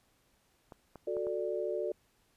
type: clicks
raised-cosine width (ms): 1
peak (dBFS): -33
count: 4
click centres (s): 0.722 / 0.957 / 1.168 / 1.269
type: chord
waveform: sine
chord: D major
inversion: first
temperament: just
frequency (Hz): 367.1 / 440.5 / 587.3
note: F#4 / A4 / D5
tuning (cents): -14 / +2 / 0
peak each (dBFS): -36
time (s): 1.07-1.92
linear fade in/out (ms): 5
effects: pink hiss -71 dBFS RMS until 2.36 s + resampled to 32000 Hz